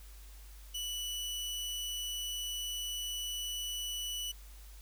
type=tone; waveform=sawtooth; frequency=2960 Hz; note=F#7; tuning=in tune; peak=-33 dBFS; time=0.74-4.32 s; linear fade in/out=10 ms; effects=added 50 Hz sine -49 dBFS peak until 4.81 s + white hiss -59 dBFS RMS until 4.81 s